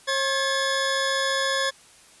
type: tone pair together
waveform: 20% pulse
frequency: 540 / 1714.4 Hz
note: C#5 / A6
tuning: -45 / -45 cents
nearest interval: octave + minor sixth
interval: 2000 cents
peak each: -20 dBFS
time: 0.07-1.71 s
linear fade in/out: 20 ms
effects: white hiss -52 dBFS RMS until 2.2 s + resampled to 24000 Hz